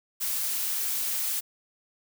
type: noise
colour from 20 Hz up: blue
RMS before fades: -29 dBFS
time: 0.2-1.41 s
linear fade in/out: 20 ms
effects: none